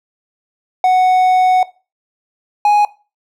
triangle tone pair in turn, 740 / 830.6 Hz, F#5 / G#5, 0 / 0 cents, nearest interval major second, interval 200 cents, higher second, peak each -6 dBFS, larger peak neither, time 0.84-1.63 / 2.65-2.85 s, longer first, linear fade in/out 2 ms, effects noise-tail reverb RT60 0.3 s tail -18 dB re dry

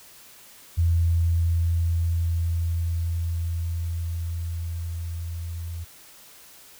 sine tone with level ramp, 84.1 Hz, E2, 35 cents sharp, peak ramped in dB -17 to -30 dBFS, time 0.77-5.85 s, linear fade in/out 20 ms, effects white hiss -49 dBFS RMS until 6.79 s

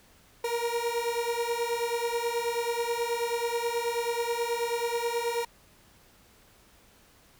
30% pulse beating tone pair, 466.2 / 475.5 Hz, A#4 / A#4, 0 / +34 cents, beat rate 9.3 Hz, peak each -28 dBFS, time 0.44-5.45 s, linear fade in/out 5 ms, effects pink hiss -59 dBFS RMS until 7.39 s

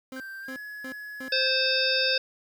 30% pulse tone bursts, 261.6 Hz, C4, in tune, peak -34 dBFS, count 4, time 0.12-1.284 s, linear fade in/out 2 ms, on 81 ms, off 280 ms
triangle tone with pitch glide, 1568 to 1690.3 Hz, G6 to G#6, 0 to +30 cents, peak -35 dBFS, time 0.16-1.48 s, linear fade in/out 5 ms, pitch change +130 cents, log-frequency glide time 0.41-0.55 s
harmonic tone, 523.3 Hz, C5, in tune, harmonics 1 / 3 / 5 / 7 / 9 / 10, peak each -29 / -29 / -29 / -29 / -29 / -29 dBFS, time 1.32-2.18 s, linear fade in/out 5 ms
effects 9-bit

